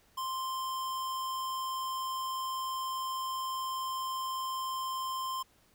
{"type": "tone", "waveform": "square", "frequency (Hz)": 1046.5, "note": "C6", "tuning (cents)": 0, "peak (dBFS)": -34, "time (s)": [0.17, 5.43], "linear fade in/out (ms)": 10, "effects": ["pink hiss -66 dBFS RMS until 5.74 s"]}